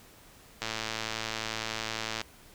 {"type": "click train", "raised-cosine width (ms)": 0.2, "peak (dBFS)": -15, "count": 178, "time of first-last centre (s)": [0.62, 2.215], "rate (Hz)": 111, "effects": ["pink hiss -55 dBFS RMS until 2.54 s"]}